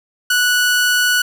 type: tone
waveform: sawtooth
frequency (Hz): 1475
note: F#6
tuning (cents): -6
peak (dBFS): -9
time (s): 0.3-1.22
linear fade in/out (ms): 5
effects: none